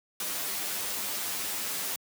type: noise with comb filter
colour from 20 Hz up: white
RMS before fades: -33 dBFS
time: 0.2-1.96 s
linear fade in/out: 2 ms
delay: 10 ms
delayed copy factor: +0.5
effects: high-pass 150 Hz 12 dB/octave